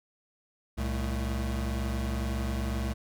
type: tone cluster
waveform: square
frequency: 65.9 / 113.5 / 219.7 Hz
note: C2 / A#2 / A3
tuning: +13 / -46 / -2 cents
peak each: -31 / -38 / -37 dBFS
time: 0.77-2.94 s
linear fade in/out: 20 ms
effects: none